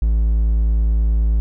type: tone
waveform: triangle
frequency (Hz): 54.8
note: A1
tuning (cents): -6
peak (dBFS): -11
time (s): 0.02-1.4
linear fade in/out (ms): 0
effects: none